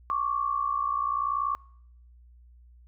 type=tone pair together; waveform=sine; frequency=1100 / 1160.6 Hz; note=C#6 / D6; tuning=-14 / -21 cents; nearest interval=minor second; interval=93 cents; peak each=-28 dBFS; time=0.1-1.55 s; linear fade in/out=0 ms; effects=noise-tail reverb RT60 0.7 s tail -26 dB re dry + added 60 Hz sine -51 dBFS peak until 2.87 s